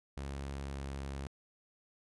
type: tone with pitch glide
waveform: sawtooth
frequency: 69.1 to 68.62 Hz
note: C#2 to C#2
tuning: -5 to -17 cents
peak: -35 dBFS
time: 0.17-1.27 s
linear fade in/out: 0 ms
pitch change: -12 cents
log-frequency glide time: 0.6-0.81 s
effects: resampled to 24000 Hz